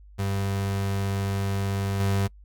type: tone with level steps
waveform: 35% pulse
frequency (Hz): 98.3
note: G2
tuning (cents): +5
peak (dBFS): -23 / -20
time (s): 0.18-2.28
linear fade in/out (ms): 20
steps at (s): 2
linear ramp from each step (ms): 2
effects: noise-tail reverb RT60 0.1 s tail -26 dB re dry + added 50 Hz sine -46 dBFS peak until 2.44 s